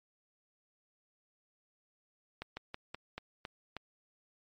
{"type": "slowing click train", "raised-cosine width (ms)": 0.3, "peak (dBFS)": -24, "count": 7, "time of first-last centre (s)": [2.42, 3.767], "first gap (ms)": 150, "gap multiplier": 1.16, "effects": ["MP3 48 kbps"]}